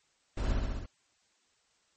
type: noise with echo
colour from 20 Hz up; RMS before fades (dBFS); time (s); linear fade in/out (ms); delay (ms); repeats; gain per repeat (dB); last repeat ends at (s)
brown; -32; 0.37-0.53; 5; 66; 5; -2; 0.86
effects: white hiss -71 dBFS RMS until 1.96 s + MP3 32 kbps